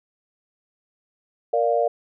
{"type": "chord", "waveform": "sine", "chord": "Bb major", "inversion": "none", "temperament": "equal", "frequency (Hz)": [466.2, 587.3, 698.5], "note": ["Bb4", "D5", "F5"], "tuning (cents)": [0, 0, 0], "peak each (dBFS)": -22, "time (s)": [1.53, 1.88], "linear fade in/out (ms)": 5, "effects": []}